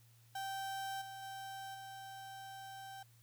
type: tone with level steps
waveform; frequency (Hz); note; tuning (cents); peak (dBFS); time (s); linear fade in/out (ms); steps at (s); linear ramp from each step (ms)
35% pulse; 779; G5; -11; -38 / -45 / -43 / -46; 0.35-3.03; 5; 1.01 / 1.22 / 1.74; 10
effects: added 116 Hz sine -63 dBFS peak until 3.22 s + white hiss -70 dBFS RMS until 3.22 s